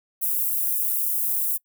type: high-pass noise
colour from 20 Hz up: white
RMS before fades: -24 dBFS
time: 0.21-1.58 s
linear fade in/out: 20 ms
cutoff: 11000 Hz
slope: 24 dB/octave
effects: noise-tail reverb RT60 0.1 s tail -24 dB re dry